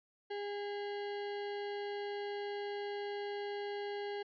sine tone with sample-and-hold, 407.1 Hz, G#4, 35 cents flat, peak -37 dBFS, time 0.3-4.23 s, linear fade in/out 10 ms, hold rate 1225 Hz, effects resampled to 11025 Hz

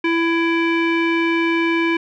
square tone with low-pass filter, 332.9 Hz, E4, 17 cents sharp, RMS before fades -18 dBFS, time 0.04-1.97 s, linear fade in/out 5 ms, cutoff 2400 Hz, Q 3.7, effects none

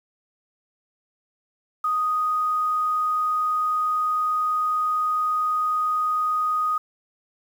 sine tone with quantisation, 1244.5 Hz, D#6, in tune, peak -20 dBFS, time 1.84-6.78 s, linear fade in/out 5 ms, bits 8, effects none

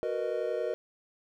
triangle chord, B major seventh, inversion second, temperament just, 370.4 / 463 / 493.9 / 617.4 Hz, F#4 / A#4 / B4 / D#5, +2 / -12 / 0 / -14 cents, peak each -35 / -32 / -33 / -32 dBFS, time 0.03-0.74 s, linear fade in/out 0 ms, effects none

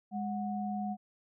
sine tone pair together, 206 / 734.1 Hz, G#3 / F#5, -14 / -14 cents, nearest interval octave + minor seventh, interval 2200 cents, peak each -34 / -37 dBFS, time 0.11-0.97 s, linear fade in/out 50 ms, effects none

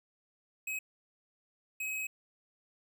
square tone bursts at uneven times, 2546 Hz, D#7, 39 cents sharp, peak -35 dBFS, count 2, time 0.67-0.79 / 1.8-2.07 s, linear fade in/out 5 ms, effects none

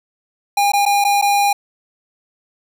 square tone with dropouts, 810 Hz, G#5, 43 cents flat, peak -13 dBFS, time 0.57-1.53 s, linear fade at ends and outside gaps 5 ms, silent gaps 0.72-0.734 / 0.854-0.861 / 1.042-1.048 / 1.215-1.223 s, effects none

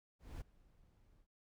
brown noise with ADSR envelope, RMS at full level -44 dBFS, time 0.19-1.27 s, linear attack 220 ms, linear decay 11 ms, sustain -24 dB, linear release 68 ms, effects none

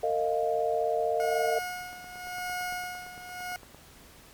sine chord, Bb suspended fourth, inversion none, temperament equal with one note detuned, 455.8 / 622.3 / 698.5 Hz, Bb4 / Eb5 / F5, -39 / 0 / 0 cents, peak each -29 dBFS, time 0.03-1.59 s, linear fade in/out 5 ms
20% pulse tone with tremolo, 723 Hz, F#5, 40 cents flat, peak -26 dBFS, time 1.2-3.56 s, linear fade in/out 0 ms, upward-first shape sine, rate 0.89 Hz, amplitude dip 75%
click train, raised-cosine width 1 ms, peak -35 dBFS, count 17, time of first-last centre 1.93-3.746 s, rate 8.81 Hz
effects pink hiss -53 dBFS RMS until 4.33 s + MP3 96 kbps

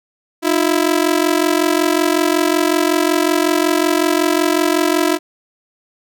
sawtooth ring-modulated tone, 330.1 Hz, E4, 2 cents sharp, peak -6 dBFS, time 0.42-5.19 s, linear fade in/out 50 ms, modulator 22.7 Hz, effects none

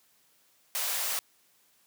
white high-pass noise, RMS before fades -31 dBFS, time 0.75-1.19 s, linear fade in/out 0 ms, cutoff 480 Hz, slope 48 dB/octave, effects white hiss -66 dBFS RMS until 1.86 s + high-pass 100 Hz 12 dB/octave

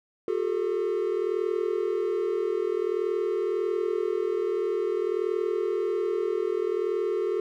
triangle tone cluster, 362.1 / 403.4 / 443.9 Hz, F#4 / G4 / A4, -37 / +50 / +15 cents, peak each -27 dBFS, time 0.28-7.4 s, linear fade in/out 2 ms, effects none

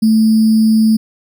sine tone with sample-and-hold, 220 Hz, A3, in tune, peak -7 dBFS, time 0.02-0.97 s, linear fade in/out 10 ms, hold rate 4900 Hz, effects none

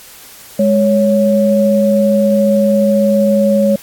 sine tone pair together, 207.3 / 556 Hz, G#3 / C#5, -3 / +5 cents, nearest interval octave + perfect fourth, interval 1708 cents, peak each -11 dBFS, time 0.59-3.76 s, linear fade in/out 5 ms, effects white hiss -37 dBFS RMS until 3.82 s + AAC 64 kbps

